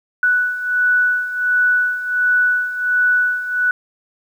sine beating tone pair, 1480 / 1481.4 Hz, F#6 / F#6, 0 / +2 cents, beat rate 1.4 Hz, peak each -20 / -15 dBFS, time 0.23-3.71 s, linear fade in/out 2 ms, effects 8-bit

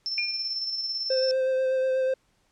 sine tone with tremolo, 5340 Hz, E8, 22 cents sharp, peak -26 dBFS, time 0.06-1.31 s, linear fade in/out 0 ms, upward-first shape square, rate 18 Hz, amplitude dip 35%
sine tone with exponential decay, 2408 Hz, D7, 43 cents sharp, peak -23 dBFS, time 0.18-0.55 s, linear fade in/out 1 ms, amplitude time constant 79 ms
triangle tone with vibrato, 522 Hz, C5, 4 cents flat, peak -20 dBFS, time 1.1-2.14 s, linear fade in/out 5 ms, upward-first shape sine, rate 8.2 Hz, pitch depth 15 cents each way
effects pink hiss -68 dBFS RMS until 2.51 s + low-pass 9000 Hz 12 dB/octave

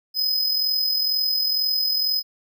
square tone with amplitude modulation, 5040 Hz, D#8, 21 cents sharp, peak -18 dBFS, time 0.14-2.23 s, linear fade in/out 50 ms, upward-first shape sine, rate 42.1 Hz, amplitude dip 45%, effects none

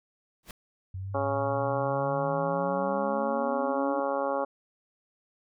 pink noise with exponential growth, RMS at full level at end -37 dBFS, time 0.43-0.51 s, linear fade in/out 2 ms, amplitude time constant 17 ms
sine exponential sweep, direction up, 92.5 to 293.7 Hz, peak -33 dBFS, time 0.94-4 s, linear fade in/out 5 ms
harmonic tone, 138.59 Hz, C#3, in tune, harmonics 2 / 3 / 4 / 5 / 6 / 7 / 8 / 9 / 10, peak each -37 / -37 / -29 / -39 / -33 / -42 / -35 / -43 / -41 dBFS, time 1.14-4.45 s, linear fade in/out 10 ms
effects none

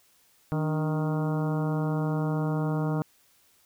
harmonic tone with a mistuned harmonic, 155.7 Hz, D#3, 2 cents sharp, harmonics 1 / 2 / 3 / 4 / 5 / 6 / 7 / 8 / 9, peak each -26 / -32 / -36 / -38 / -40 / -42 / -43 / -44 / -45 dBFS, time 0.52-3.02 s, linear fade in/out 0 ms, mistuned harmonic 2, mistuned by -70 cents, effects white hiss -63 dBFS RMS until 3.65 s

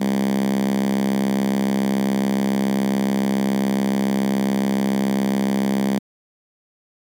5% pulse tone with high-pass filter, 67.1 Hz, C2, 44 cents sharp, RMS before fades -20 dBFS, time 0-5.99 s, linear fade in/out 10 ms, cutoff 200 Hz, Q 5.8, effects 9-bit

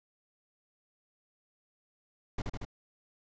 brown noise with echo, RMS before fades -33 dBFS, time 2.38-2.42 s, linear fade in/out 5 ms, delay 77 ms, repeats 3, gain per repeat -2 dB, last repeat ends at 2.651 s, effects resampled to 16000 Hz

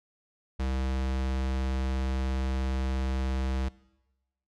square tone, 65.5 Hz, C2, 2 cents sharp, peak -28 dBFS, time 0.59-3.69 s, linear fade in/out 10 ms, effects noise-tail reverb RT60 1.0 s tail -21 dB re dry + low-pass 6000 Hz 12 dB/octave

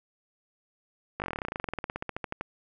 slowing click train, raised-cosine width 0.5 ms, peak -17 dBFS, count 28, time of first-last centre 1.2-2.41 s, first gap 19 ms, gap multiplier 1.06, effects none

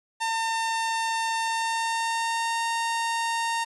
sawtooth tone with pitch glide, 905 to 920.8 Hz, A5 to A#5, +48 to -22 cents, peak -21 dBFS, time 0.2-3.65 s, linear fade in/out 20 ms, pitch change +30 cents, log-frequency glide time 1.39-2.66 s, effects resampled to 24000 Hz + 9-bit

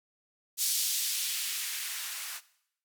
violet noise with band-pass filter sweep, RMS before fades -33 dBFS, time 0.57-2.41 s, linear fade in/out 50 ms, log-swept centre 4900 to 1200 Hz, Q 1, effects noise-tail reverb RT60 0.7 s tail -18 dB re dry

